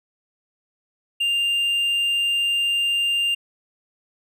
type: tone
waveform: triangle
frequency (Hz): 2796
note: F7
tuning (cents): +1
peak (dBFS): -17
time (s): 1.2-3.35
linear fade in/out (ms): 10
effects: none